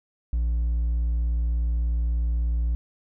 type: tone with hard clipping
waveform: sine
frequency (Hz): 58.27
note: A#1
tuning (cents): 0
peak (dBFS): -22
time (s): 0.33-2.75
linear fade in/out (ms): 0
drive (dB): 2
effects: none